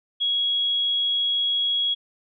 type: tone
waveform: sine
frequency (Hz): 3322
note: G#7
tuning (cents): 0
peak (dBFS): -20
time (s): 0.2-1.95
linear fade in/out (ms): 20
effects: none